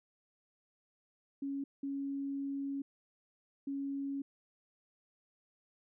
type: tone bursts at uneven times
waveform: sine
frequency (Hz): 277.2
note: C#4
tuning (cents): 0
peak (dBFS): -35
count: 3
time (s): 1.42-1.64 / 1.83-2.82 / 3.67-4.22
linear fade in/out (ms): 5
effects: none